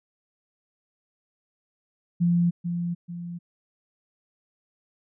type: tone with echo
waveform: sine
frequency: 172.9 Hz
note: F3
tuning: 17 cents flat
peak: -18 dBFS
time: 2.2-2.51 s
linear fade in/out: 20 ms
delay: 440 ms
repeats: 2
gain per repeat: -7 dB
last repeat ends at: 3.39 s
effects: none